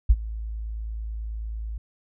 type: tone with ADSR envelope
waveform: sine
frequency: 54.6 Hz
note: A1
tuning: 13 cents flat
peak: -9 dBFS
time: 0.09-1.78 s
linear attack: 13 ms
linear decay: 45 ms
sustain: -20 dB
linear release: 4 ms
effects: none